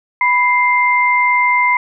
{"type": "tone pair together", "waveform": "sine", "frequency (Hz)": [987.8, 2093], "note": ["B5", "C7"], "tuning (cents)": [0, 0], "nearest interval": "octave + minor second", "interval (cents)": 1300, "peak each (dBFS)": -13, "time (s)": [0.21, 1.77], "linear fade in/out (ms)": 2, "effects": []}